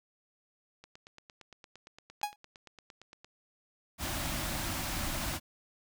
click train, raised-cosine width 0.2 ms, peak -33 dBFS, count 22, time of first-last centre 0.84-3.245 s, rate 8.73 Hz
45% pulse tone with exponential decay, 830.6 Hz, G#5, in tune, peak -26 dBFS, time 2.23-2.36 s, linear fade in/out 2 ms, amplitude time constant 27 ms
pink band-stop noise, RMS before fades -35 dBFS, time 3.98-5.4 s, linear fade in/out 50 ms, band 360 to 540 Hz, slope 96 dB/octave
effects none

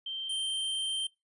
sine / square tone pair in turn, 3136 / 3136 Hz, G7 / G7, 0 / 0 cents, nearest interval unison, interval 0 cents, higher neither, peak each -34 / -31 dBFS, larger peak second, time 0.06-0.29 / 0.29-1.07 s, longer second, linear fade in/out 5 ms, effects noise-tail reverb RT60 0.2 s tail -21 dB re dry + resampled to 24000 Hz

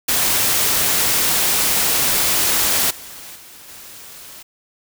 white noise with level steps, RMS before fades -17 / -36 / -41 / -38 dBFS, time 0.08-4.43 s, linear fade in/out 10 ms, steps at 2.9 / 3.35 / 3.68 s, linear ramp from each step 10 ms, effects none

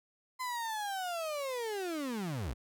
35% pulse linear sweep, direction down, 1029 to 48.02 Hz, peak -33 dBFS, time 0.39-2.54 s, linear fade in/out 20 ms, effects none

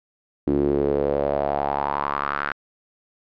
sawtooth tone with band-pass filter sweep, 71.1 Hz, C#2, 45 cents sharp, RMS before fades -23 dBFS, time 0.47-2.52 s, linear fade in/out 0 ms, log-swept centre 310 to 1500 Hz, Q 4.3, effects resampled to 11025 Hz

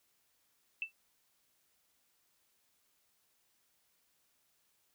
sine tone with exponential decay, 2658 Hz, E7, 14 cents sharp, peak -30 dBFS, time 0.82-0.92 s, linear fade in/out 1 ms, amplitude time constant 20 ms, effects white hiss -75 dBFS RMS until 4.94 s

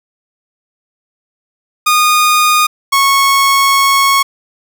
sawtooth tone pair in turn, 1228 / 1101 Hz, D#6 / C#6, -23 / -12 cents, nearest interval major second, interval 189 cents, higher first, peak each -4 dBFS, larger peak neither, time 1.86-2.67 / 2.92-4.23 s, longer second, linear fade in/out 10 ms, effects none

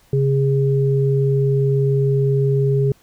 sine tone pair together, 136.3 / 410.4 Hz, C#3 / G#4, -29 / -21 cents, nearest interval octave + perfect fifth, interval 1908 cents, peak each -15 / -19 dBFS, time 0.13-2.92 s, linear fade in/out 2 ms, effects pink hiss -55 dBFS RMS until 3.02 s

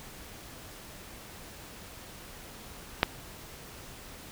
click, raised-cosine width 0.3 ms, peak -4 dBFS, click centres 3.031 s, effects pink hiss -47 dBFS RMS until 4.31 s

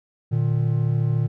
triangle tone pair together, 117.2 / 151.12 Hz, A#2 / D3, +10 / +50 cents, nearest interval major third, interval 440 cents, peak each -18 / -21 dBFS, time 0.31-1.28 s, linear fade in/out 20 ms, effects none

